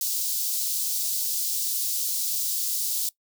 white high-pass noise, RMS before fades -27 dBFS, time 0.01-3.09 s, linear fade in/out 2 ms, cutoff 4200 Hz, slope 24 dB/octave, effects noise-tail reverb RT60 0.1 s tail -20 dB re dry

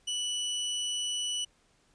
sawtooth tone, 2960 Hz, F#7, in tune, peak -27 dBFS, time 0.07-1.45 s, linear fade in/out 10 ms, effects pink hiss -67 dBFS RMS until 1.94 s + resampled to 22050 Hz

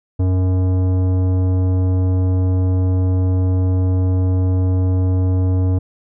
sine tone with tanh clipping, 92.5 Hz, F#2, in tune, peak -15 dBFS, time 0.19-5.79 s, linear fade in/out 10 ms, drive 14 dB, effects none

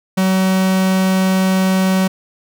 45% pulse tone, 188.6 Hz, F#3, 33 cents sharp, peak -12 dBFS, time 0.17-2.08 s, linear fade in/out 10 ms, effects none

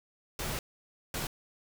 pink noise bursts at uneven times, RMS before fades -35 dBFS, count 2, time 0.39-0.59 / 1.14-1.27 s, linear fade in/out 2 ms, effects none

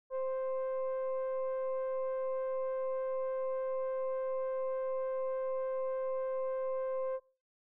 sine tone with frequency modulation, 523.3 Hz, C5, in tune, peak -31 dBFS, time 0.1-7.2 s, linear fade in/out 50 ms, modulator 525 Hz, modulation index 0.5, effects noise-tail reverb RT60 0.4 s tail -24 dB re dry + tanh soft clip ceiling -29 dBFS

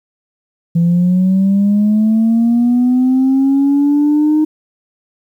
sine linear sweep, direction up, 167.2 to 309.6 Hz, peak -7 dBFS, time 0.75-4.45 s, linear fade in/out 10 ms, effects tanh soft clip ceiling -6 dBFS + 8-bit

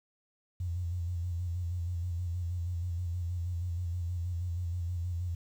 sine tone with vibrato, 87.31 Hz, F2, in tune, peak -31 dBFS, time 0.6-5.35 s, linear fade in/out 5 ms, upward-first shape square, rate 6.3 Hz, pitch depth 47 cents each way, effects 10-bit

